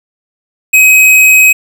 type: tone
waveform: square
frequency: 2534 Hz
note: D#7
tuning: 31 cents sharp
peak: -3 dBFS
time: 0.73-1.53 s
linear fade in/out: 10 ms
effects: none